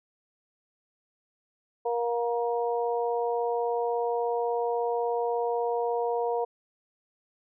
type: harmonic tone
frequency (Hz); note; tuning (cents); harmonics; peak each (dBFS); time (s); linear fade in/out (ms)
236.4; A#3; +24; 2 / 3 / 4; -27 / -31 / -33; 1.85-6.45; 10
effects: none